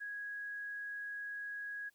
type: tone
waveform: sine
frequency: 1658 Hz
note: G#6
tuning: 3 cents flat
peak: -40 dBFS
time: 0-1.9 s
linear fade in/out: 20 ms
effects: white hiss -75 dBFS RMS until 1.94 s